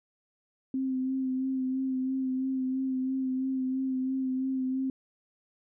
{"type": "tone with vibrato", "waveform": "sine", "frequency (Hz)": 261.6, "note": "C4", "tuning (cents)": 0, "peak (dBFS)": -27, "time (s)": [0.74, 4.9], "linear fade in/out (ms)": 2, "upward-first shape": "sine", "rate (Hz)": 3, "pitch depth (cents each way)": 24, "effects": []}